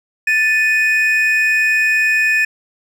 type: tone pair together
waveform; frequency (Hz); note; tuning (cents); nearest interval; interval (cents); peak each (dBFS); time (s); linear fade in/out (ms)
triangle; 1760 / 2489; A6 / D#7; 0 / 0; tritone; 600; -13; 0.27-2.45; 5
effects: none